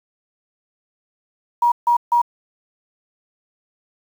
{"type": "tone bursts", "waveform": "sine", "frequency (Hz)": 954, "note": "A#5", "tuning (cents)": 40, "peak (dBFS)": -12, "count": 3, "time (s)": [1.62, 2.217], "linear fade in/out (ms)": 5, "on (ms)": 99, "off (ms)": 150, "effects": ["7-bit"]}